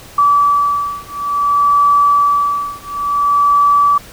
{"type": "beating tone pair", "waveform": "sine", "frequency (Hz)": [1152, 1152.57], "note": ["D6", "D6"], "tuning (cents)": [-34, -33], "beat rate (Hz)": 0.57, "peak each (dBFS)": -13, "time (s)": [0.18, 3.98], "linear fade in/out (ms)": 5, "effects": ["pink hiss -37 dBFS RMS until 4.12 s"]}